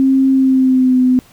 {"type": "tone with pitch glide", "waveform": "sine", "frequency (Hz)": [266.8, 254], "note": ["C4", "B3"], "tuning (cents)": [34, 49], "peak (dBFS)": -8, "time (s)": [0, 1.19], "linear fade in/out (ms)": 0, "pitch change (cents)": -85, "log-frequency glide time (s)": [0.31, 0.99], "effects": ["pink hiss -46 dBFS RMS until 1.32 s"]}